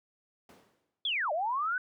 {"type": "noise with exponential decay", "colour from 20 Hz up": "brown", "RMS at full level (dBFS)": -44, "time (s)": [0.49, 1.05], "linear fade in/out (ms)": 2, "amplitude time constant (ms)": 120}
{"type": "linear two-way sweep", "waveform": "sine", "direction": "down then up", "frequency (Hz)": [3520, 577, 1529], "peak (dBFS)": -28, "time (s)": [1.05, 1.78], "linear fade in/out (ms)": 2, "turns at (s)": 1.32}
{"effects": ["high-pass 300 Hz 12 dB/octave"]}